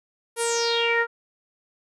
sawtooth tone with low-pass filter sweep, 466.2 Hz, A#4, in tune, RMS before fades -23 dBFS, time 0.36-1.07 s, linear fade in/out 50 ms, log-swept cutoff 11000 to 1500 Hz, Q 6.9, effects none

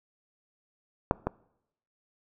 clicks, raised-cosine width 1 ms, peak -7 / -13 dBFS, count 2, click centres 1.111 / 1.27 s, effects noise-tail reverb RT60 0.8 s tail -23 dB re dry

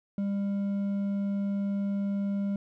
triangle tone with hard clipping, 199.5 Hz, G3, 31 cents sharp, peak -28 dBFS, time 0.18-2.56 s, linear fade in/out 2 ms, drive 7 dB, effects none

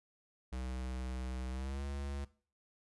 square tone with pitch glide, 63.6 to 70.16 Hz, C2 to C#2, -48 to +21 cents, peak -39 dBFS, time 0.52-2.25 s, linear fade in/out 10 ms, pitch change +169 cents, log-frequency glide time 1.5-1.84 s, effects noise-tail reverb RT60 0.4 s tail -18 dB re dry + resampled to 24000 Hz

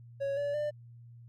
triangle tone with pitch steps, 554.4 / 574.3 / 594.9 Hz, C#5 / D5 / D5, 0 / -39 / +22 cents, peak -28 dBFS, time 0.2-0.71 s, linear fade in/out 20 ms, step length 170 ms, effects added 118 Hz sine -49 dBFS peak until 1.28 s + Opus 48 kbps

